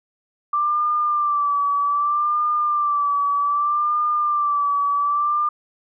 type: tone with vibrato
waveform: sine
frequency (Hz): 1174.7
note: D6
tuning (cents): 0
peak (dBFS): -17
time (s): 0.53-5.49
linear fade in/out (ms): 5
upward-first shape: sine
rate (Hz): 0.64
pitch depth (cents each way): 48
effects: none